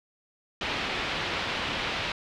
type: low-pass noise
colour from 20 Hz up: white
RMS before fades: -31 dBFS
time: 0.61-2.12 s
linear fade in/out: 2 ms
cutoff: 3600 Hz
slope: 24 dB/octave
effects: none